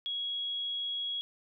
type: tone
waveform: sine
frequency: 3322 Hz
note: G#7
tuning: in tune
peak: -32 dBFS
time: 0.06-1.21 s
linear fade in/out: 0 ms
effects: none